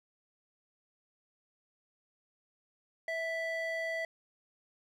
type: ring-modulated tone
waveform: triangle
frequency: 1316 Hz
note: E6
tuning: 3 cents flat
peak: -28 dBFS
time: 3.08-4.05 s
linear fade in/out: 2 ms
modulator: 661 Hz
effects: none